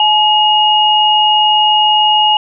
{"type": "tone pair together", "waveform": "sine", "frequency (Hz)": [852, 2871], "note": ["G#5", "F7"], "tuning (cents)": [44, 47], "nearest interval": "octave + major sixth", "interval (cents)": 2103, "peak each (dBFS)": -10, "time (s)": [0, 2.37], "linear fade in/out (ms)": 2, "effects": []}